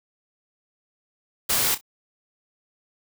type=noise with echo; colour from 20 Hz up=white; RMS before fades=-22 dBFS; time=1.49-1.75 s; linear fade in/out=10 ms; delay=31 ms; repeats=2; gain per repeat=-14 dB; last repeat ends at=1.812 s; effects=none